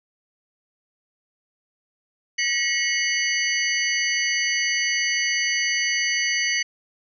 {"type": "tone cluster", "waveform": "sine", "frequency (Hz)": [1916, 2179, 2943, 4583, 6060], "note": ["A#6", "C#7", "F#7", "D8", "F#8"], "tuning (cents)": [47, -30, -10, -43, 40], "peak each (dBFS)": [-25, -25, -29, -29, -28], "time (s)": [2.38, 6.63], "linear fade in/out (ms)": 10, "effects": []}